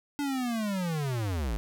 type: linear sweep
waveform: square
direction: down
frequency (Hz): 291.8 to 47.88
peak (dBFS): -29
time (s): 0.19-1.57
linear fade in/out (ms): 0
effects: none